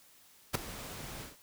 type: noise with ADSR envelope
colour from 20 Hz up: pink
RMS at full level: -28 dBFS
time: 0.53-1.37 s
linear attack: 23 ms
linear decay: 3 ms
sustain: -16 dB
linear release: 160 ms
effects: white hiss -61 dBFS RMS until 1.42 s

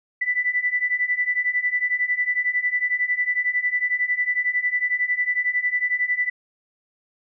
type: beating tone pair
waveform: sine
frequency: 1975.5 / 1986.5 Hz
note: B6 / B6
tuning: 0 / +10 cents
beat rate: 11 Hz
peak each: -24 / -22 dBFS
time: 0.21-6.3 s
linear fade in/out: 10 ms
effects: none

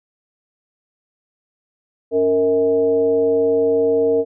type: tone with frequency modulation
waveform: sine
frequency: 461.4 Hz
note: A#4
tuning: 18 cents flat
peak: -13 dBFS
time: 2.11-4.25 s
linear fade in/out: 50 ms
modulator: 181 Hz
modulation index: 0.61
effects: none

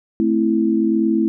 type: chord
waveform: sine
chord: A minor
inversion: none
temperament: equal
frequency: 220 / 261.6 / 329.6 Hz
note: A3 / C4 / E4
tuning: 0 / 0 / 0 cents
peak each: -18 / -22 / -17 dBFS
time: 0.2-1.28 s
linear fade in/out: 0 ms
effects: none

